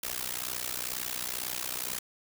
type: noise with amplitude modulation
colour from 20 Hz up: white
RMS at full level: -31 dBFS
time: 0.03-1.99 s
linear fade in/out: 5 ms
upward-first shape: sine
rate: 62.1 Hz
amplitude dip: 95%
effects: none